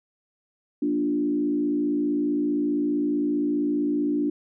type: tone with frequency modulation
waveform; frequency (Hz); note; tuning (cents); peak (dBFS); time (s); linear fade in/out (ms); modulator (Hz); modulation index
sine; 293.7; D4; 0; -21; 0.82-4.3; 5; 55.3; 0.79
effects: none